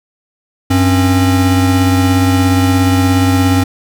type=tone pair together; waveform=square; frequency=95.3 / 268.9 Hz; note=G2 / C4; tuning=-48 / +47 cents; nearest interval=octave + tritone; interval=1795 cents; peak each=-12 dBFS; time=0.7-3.64 s; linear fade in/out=10 ms; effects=none